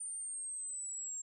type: exponential sweep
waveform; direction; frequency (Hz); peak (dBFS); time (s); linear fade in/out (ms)
sine; down; 9050 to 7459; -39; 0-1.22; 10
effects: none